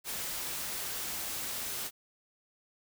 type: noise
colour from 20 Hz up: white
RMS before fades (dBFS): -37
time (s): 0.04-1.91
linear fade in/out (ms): 50
effects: none